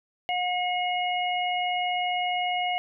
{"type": "harmonic tone", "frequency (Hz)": 721, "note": "F#5", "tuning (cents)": -45, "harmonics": [1, 3, 4], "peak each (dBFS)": [-26, -31, -32], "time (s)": [0.29, 2.78], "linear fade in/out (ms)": 0, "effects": []}